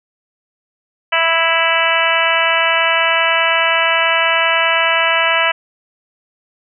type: harmonic tone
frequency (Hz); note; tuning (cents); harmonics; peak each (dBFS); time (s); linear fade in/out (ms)
329.6; E4; 0; 2 / 3 / 4 / 5 / 6 / 7 / 8 / 9; -20 / -20 / -20 / -20 / -20 / -20 / -20 / -20; 1.12-5.52; 10
effects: none